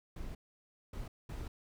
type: noise bursts at uneven times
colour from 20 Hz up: brown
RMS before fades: -42 dBFS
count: 3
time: 0.16-0.35 / 0.93-1.08 / 1.29-1.48 s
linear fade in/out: 5 ms
effects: none